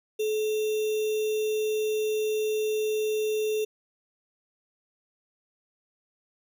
sine tone with sample-and-hold, 430.4 Hz, A4, 38 cents flat, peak -24 dBFS, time 0.19-3.65 s, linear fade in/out 10 ms, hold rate 3150 Hz, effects none

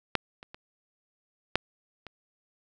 clicks, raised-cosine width 0.3 ms, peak -7 / -28 / -27 / -6 / -26 dBFS, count 5, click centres 0.153 / 0.429 / 0.545 / 1.556 / 2.067 s, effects none

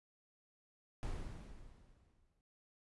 brown noise with exponential decay, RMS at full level -39 dBFS, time 1.03-2.41 s, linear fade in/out 0 ms, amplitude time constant 300 ms, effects noise-tail reverb RT60 0.1 s tail -21 dB re dry + resampled to 24000 Hz

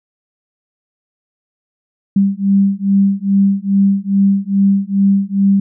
sine beating tone pair, 196 / 198.4 Hz, G3 / G3, 0 / +21 cents, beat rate 2.4 Hz, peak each -13 dBFS, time 2.16-5.6 s, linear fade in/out 5 ms, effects none

